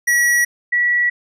square / sine tone pair in turn, 1926 / 1939.4 Hz, B6 / B6, -44 / -32 cents, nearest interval unison, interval 12 cents, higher second, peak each -13 dBFS, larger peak neither, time 0.07-0.45 / 0.72-1.1 s, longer neither, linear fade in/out 10 ms, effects resampled to 32000 Hz

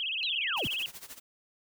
sine tone with vibrato, 2903 Hz, F#7, 34 cents flat, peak -30 dBFS, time 0-0.86 s, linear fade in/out 0 ms, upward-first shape sine, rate 17 Hz, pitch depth 230 cents each way
sine linear sweep, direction down, 4186 to 44.38 Hz, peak -32 dBFS, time 0.23-0.67 s, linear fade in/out 0 ms
white noise with tremolo, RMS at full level -43 dBFS, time 0.56-1.2 s, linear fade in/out 20 ms, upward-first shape sine, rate 13 Hz, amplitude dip 85%
effects none

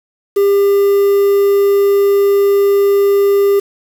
triangle tone with quantisation, 400 Hz, G4, 35 cents sharp, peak -6 dBFS, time 0.36-3.6 s, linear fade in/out 10 ms, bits 5, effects none

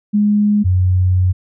sine tone pair in turn, 207.7 / 91.8 Hz, G#3 / F#2, 0 / -13 cents, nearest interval octave + major second, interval 1413 cents, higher first, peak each -10 dBFS, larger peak neither, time 0.13-0.64 / 0.64-1.33 s, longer second, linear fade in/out 20 ms, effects none

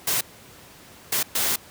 white noise bursts at uneven times, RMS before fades -23 dBFS, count 3, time 0.07-0.21 / 1.12-1.23 / 1.35-1.56 s, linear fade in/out 5 ms, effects pink hiss -47 dBFS RMS until 1.7 s + high-pass 80 Hz 12 dB/octave

